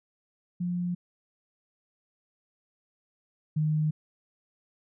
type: tone pair in turn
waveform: sine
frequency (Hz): 176.8 / 153.85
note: F3 / D#3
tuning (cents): +22 / -19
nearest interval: major second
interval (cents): 241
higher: first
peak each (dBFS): -27 / -23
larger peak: second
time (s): 0.6-0.95 / 3.56-3.91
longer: neither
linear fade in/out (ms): 10
effects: none

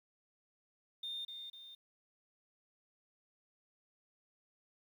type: tone with echo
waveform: sine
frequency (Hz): 3633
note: A#7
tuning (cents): -45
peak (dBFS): -38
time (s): 1.03-1.25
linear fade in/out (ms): 5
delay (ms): 250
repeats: 2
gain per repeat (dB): -6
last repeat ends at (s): 1.75
effects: tanh soft clip ceiling -36 dBFS + 11-bit

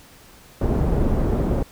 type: low-pass noise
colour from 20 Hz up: pink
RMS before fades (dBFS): -20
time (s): 0.61-1.63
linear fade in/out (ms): 5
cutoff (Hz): 520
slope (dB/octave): 12
effects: pink hiss -48 dBFS RMS until 1.71 s

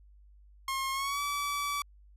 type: tone with pitch glide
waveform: sawtooth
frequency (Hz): 1073 to 1150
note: C6 to D6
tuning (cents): +43 to -37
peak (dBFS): -27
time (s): 0.68-1.82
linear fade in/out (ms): 2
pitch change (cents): +120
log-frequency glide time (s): 0.92-1.21
effects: added 50 Hz sine -54 dBFS peak until 2.16 s + resampled to 32000 Hz

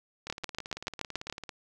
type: two click trains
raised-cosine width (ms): 0.2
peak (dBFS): -14 / -22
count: 8 / 23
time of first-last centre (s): 0.3-1.299 / 0.27-1.492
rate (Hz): 7.01 / 18
effects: none

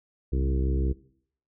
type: harmonic tone with a mistuned harmonic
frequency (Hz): 65.8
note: C2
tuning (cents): +10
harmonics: 1 / 2 / 3 / 4 / 5 / 6 / 7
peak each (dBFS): -24 / -32 / -37 / -38 / -35 / -38 / -41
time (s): 0.32-0.93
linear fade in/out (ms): 10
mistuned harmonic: 2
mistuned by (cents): +44
effects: noise-tail reverb RT60 0.6 s tail -19 dB re dry

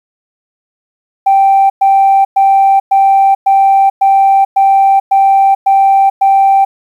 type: tone bursts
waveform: sine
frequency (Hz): 782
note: G5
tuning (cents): -4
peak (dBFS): -3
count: 10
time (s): 1.26-6.65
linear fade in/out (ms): 10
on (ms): 440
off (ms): 110
effects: tanh soft clip ceiling -1 dBFS + 7-bit

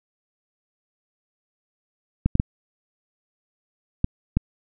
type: clicks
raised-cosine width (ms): 5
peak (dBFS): -6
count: 5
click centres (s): 2.26 / 2.354 / 2.399 / 4.044 / 4.37
effects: none

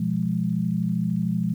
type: chord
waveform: sine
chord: F diminished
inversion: second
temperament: equal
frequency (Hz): 123.47 / 174.61 / 207.7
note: Cb3 / F3 / Ab3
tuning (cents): 0 / 0 / 0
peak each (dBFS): -29 / -24 / -26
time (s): 0-1.54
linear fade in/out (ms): 5
effects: 9-bit

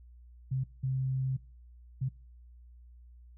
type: tone bursts at uneven times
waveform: sine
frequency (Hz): 131.6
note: C3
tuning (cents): +10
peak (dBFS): -28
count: 3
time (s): 0.51-0.64 / 0.83-1.37 / 2.01-2.09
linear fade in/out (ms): 10
effects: noise-tail reverb RT60 0.4 s tail -24 dB re dry + added 60 Hz sine -51 dBFS peak until 3.37 s

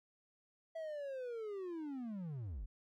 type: linear sweep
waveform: triangle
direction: down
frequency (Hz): 659.3 to 37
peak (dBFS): -39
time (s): 0.75-2.66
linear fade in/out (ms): 10
effects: none

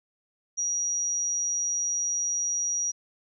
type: tone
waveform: sine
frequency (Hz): 5760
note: F#8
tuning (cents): -47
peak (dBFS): -25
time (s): 0.57-2.92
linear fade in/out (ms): 20
effects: none

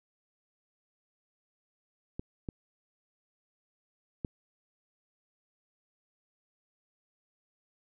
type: clicks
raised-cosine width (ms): 3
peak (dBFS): -23 / -23 / -20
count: 3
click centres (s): 2.195 / 2.488 / 4.248
effects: none

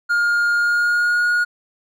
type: tone with pitch glide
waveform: triangle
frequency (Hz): 1416 to 1440.8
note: F6 to F#6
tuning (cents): +23 to -46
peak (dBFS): -13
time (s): 0.09-1.45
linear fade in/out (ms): 20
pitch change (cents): +31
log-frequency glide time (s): 0.54-1.24
effects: none

